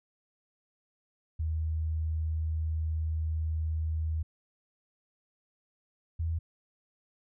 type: tone pair in turn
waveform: sine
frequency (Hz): 79.3 / 81.95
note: D#2 / E2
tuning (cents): +33 / -10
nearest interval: minor second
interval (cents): 57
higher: second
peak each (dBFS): -28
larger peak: neither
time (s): 1.39-4.23 / 6.19-6.39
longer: first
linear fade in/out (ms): 10
effects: none